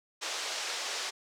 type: band-pass noise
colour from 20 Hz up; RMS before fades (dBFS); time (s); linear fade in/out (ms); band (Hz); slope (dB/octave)
white; -36; 0.21-1.11; 20; 410 to 6600; 24
effects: none